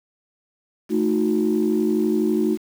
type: tone cluster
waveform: sine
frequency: 220.5 / 313 / 364.9 Hz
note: A3 / D#4 / F#4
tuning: +4 / +10 / -24 cents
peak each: -21 dBFS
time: 0.89-2.58 s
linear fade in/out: 50 ms
effects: tanh soft clip ceiling -10 dBFS + 7-bit